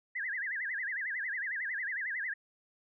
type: tone with vibrato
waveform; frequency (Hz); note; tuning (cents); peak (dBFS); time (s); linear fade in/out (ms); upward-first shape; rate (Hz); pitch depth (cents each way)
sine; 1810; A6; +48; -33; 0.15-2.34; 10; sine; 11; 220
effects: none